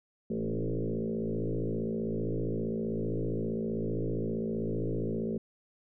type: tone with frequency modulation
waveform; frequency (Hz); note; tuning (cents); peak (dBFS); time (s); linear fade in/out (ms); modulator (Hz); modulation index
sine; 110; A2; 0; -29; 0.3-5.38; 5; 55.3; 6.8
effects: none